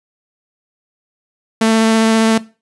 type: tone with vibrato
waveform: sawtooth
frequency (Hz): 223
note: A3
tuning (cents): +23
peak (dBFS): -6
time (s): 1.61-2.38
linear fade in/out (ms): 5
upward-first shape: sine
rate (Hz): 15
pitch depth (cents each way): 9
effects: noise-tail reverb RT60 0.3 s tail -18 dB re dry + resampled to 24000 Hz